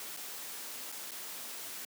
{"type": "noise with dropouts", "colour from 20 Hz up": "white", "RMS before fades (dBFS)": -43, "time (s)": [0, 1.85], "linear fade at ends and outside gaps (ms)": 2, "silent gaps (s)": [[0.166, 0.171], [0.919, 0.923], [1.11, 1.116]], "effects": ["high-pass 200 Hz 12 dB/octave"]}